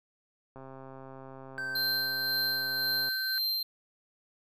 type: click train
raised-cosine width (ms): 1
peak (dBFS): -33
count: 337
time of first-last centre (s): 0.56-3.086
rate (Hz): 133
type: tone with pitch glide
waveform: triangle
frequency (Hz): 1552 to 1542.2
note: G6 to G6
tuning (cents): -18 to -29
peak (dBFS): -31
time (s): 1.58-3.38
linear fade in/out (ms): 0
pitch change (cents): -11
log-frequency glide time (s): 2.57-2.67
type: tone with tremolo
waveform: square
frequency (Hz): 4148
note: C8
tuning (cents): -16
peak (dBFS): -28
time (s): 1.75-3.63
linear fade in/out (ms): 5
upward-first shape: sine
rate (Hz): 1.9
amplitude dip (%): 45
effects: none